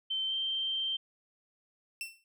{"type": "tone with pitch glide", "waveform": "sine", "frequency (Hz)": [3100, 3138], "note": ["G7", "G7"], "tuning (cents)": [-20, 1], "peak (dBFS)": -30, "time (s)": [0.1, 0.97], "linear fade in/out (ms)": 10, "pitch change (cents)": 21, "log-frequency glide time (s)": [0.27, 0.33]}
{"type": "tone with exponential decay", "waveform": "sawtooth", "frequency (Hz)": 2690, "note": "E7", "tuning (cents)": 34, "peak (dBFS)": -30, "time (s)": [2.01, 2.24], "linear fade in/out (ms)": 1, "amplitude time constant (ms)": 48}
{"effects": []}